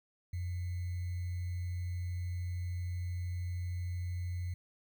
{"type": "tone with sample-and-hold", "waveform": "sine", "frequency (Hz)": 88.7, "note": "F2", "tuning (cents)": 27, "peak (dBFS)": -34, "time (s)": [0.33, 4.54], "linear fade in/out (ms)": 5, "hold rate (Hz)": 2100, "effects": []}